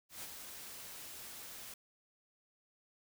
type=noise with ADSR envelope; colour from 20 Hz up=white; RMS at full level=-44 dBFS; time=0.09-1.74 s; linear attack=140 ms; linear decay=33 ms; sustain=-5 dB; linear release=3 ms; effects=none